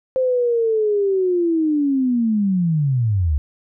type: linear sweep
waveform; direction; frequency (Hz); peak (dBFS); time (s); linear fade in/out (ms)
sine; down; 523 to 68; -15; 0.16-3.38; 0
effects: none